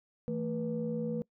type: tone cluster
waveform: sine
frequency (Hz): 163.4 / 223.6 / 485.8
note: E3 / A3 / B4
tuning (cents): -15 / +28 / -29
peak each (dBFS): -37 / -34 / -35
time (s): 0.28-1.22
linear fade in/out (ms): 0
effects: noise-tail reverb RT60 0.1 s tail -24 dB re dry + tanh soft clip ceiling -23 dBFS